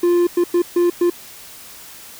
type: tone bursts at uneven times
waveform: triangle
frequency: 349.2 Hz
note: F4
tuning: in tune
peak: -10 dBFS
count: 5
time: 0.03-0.27 / 0.37-0.44 / 0.54-0.62 / 0.76-0.9 / 1.01-1.1 s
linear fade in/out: 5 ms
effects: white hiss -39 dBFS RMS until 2.19 s